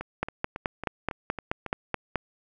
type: two click trains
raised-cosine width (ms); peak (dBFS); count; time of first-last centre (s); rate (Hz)
0.5; -11 / -19; 10 / 7; 0.23-2.157 / 0.01-1.663; 4.67 / 3.63
effects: none